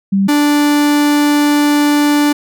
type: tone pair in turn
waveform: sine / 45% pulse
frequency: 195.6 / 293.1 Hz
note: G3 / D4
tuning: -4 / -3 cents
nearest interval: perfect fifth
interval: 701 cents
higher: second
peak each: -9 dBFS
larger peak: neither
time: 0.12-0.28 / 0.28-2.33 s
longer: second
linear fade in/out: 10 ms
effects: none